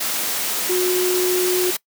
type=tone in noise; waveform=sine; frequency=363.6 Hz; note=F#4; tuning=30 cents flat; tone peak=-17 dBFS; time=0.69-1.71 s; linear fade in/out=10 ms; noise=white; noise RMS=-23 dBFS; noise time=0-1.77 s; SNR=+3 dB; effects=noise-tail reverb RT60 0.1 s tail -22 dB re dry + high-pass 200 Hz 12 dB/octave